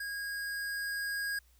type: tone with level ramp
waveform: square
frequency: 1637 Hz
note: G#6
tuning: 25 cents flat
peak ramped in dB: -37 to -33 dBFS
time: 0-1.39 s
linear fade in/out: 5 ms
effects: added 60 Hz sine -62 dBFS peak until 1.59 s + white hiss -69 dBFS RMS until 1.59 s